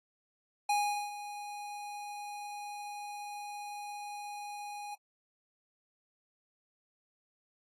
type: tone with ADSR envelope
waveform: square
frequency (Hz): 824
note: G#5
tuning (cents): -14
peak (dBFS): -27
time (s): 0.69-4.95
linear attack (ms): 6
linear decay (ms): 410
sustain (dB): -14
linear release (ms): 6
effects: AAC 32 kbps